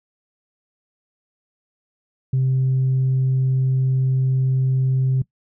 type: tone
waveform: sine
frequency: 131.1 Hz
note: C3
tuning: 4 cents sharp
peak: -14 dBFS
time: 2.33-5.22 s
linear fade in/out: 5 ms
effects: noise-tail reverb RT60 0.1 s tail -21 dB re dry + tanh soft clip ceiling -13 dBFS